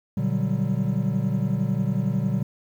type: chord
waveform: triangle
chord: G major seventh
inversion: first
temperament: equal with one note detuned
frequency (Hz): 120.58 / 146.83 / 185 / 196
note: B2 / D3 / F#3 / G3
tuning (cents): -41 / 0 / 0 / 0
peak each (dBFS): -25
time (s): 0.17-2.43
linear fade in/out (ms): 5
effects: 9-bit